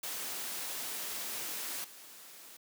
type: noise with level steps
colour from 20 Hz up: white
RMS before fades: -39 / -52 dBFS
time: 0.03-2.57 s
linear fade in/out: 5 ms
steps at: 1.84 s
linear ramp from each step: 5 ms
effects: high-pass 200 Hz 12 dB/octave